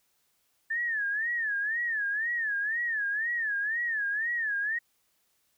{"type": "tone with vibrato", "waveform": "sine", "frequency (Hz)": 1760, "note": "A6", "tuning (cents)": 0, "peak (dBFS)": -27, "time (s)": [0.7, 4.79], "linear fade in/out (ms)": 10, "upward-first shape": "sine", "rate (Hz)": 2, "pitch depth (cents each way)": 150, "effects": ["white hiss -72 dBFS RMS until 5.57 s"]}